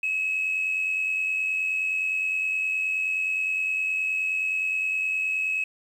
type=tone with amplitude modulation; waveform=sine; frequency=2571 Hz; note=E7; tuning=44 cents flat; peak=-20 dBFS; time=0.03-5.64 s; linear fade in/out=5 ms; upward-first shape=sine; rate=89.6 Hz; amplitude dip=50%; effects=tanh soft clip ceiling -19 dBFS + 9-bit